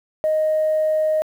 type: tone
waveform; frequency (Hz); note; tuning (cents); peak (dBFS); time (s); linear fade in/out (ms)
sine; 622.3; D#5; 0; -15; 0.24-1.22; 0
effects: tanh soft clip ceiling -12 dBFS + 8-bit